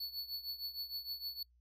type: tone with tremolo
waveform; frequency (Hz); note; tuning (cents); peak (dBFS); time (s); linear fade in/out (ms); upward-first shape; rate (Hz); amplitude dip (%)
square; 4435; C#8; 0; -37; 0-1.43; 5; triangle; 6.5; 85
effects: noise-tail reverb RT60 0.1 s tail -24 dB re dry + added 60 Hz sine -66 dBFS peak until 1.6 s